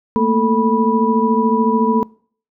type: tone cluster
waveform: sine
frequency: 221.1 / 234.9 / 441.7 / 980 Hz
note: A3 / A#3 / A4 / B5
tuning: +9 / +13 / +7 / -14 cents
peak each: -18 dBFS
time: 0.16-2.03 s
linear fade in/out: 0 ms
effects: noise-tail reverb RT60 0.5 s tail -24 dB re dry